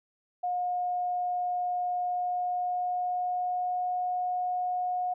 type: tone with pitch glide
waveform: sine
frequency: 718 to 724.7 Hz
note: F5 to F#5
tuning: +48 to -36 cents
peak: -27 dBFS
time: 0.43-5.14 s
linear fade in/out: 10 ms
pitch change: +16 cents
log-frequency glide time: 2.01-3.93 s
effects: none